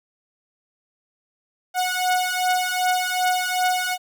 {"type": "beating tone pair", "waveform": "sawtooth", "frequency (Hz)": [731, 733.6], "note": ["F#5", "F#5"], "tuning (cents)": [-21, -15], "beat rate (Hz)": 2.6, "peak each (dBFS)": -19, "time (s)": [1.74, 3.98], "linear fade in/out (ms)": 50, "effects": []}